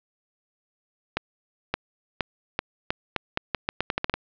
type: accelerating click train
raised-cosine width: 0.3 ms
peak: -7 dBFS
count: 15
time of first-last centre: 1.17-4.14 s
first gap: 570 ms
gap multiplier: 0.82
effects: low-pass 4000 Hz 12 dB/octave